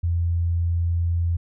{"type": "tone", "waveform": "sine", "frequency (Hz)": 85.2, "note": "F2", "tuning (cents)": -42, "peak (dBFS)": -19, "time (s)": [0.03, 1.37], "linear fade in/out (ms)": 10, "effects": []}